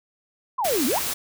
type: exponential two-way sweep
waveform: sine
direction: down then up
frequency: 1102 to 230.9 to 1102 Hz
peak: -21 dBFS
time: 0.58-0.99 s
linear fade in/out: 10 ms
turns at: 0.86 s
type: noise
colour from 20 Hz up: white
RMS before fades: -27 dBFS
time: 0.64-1.14 s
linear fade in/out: 10 ms
effects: none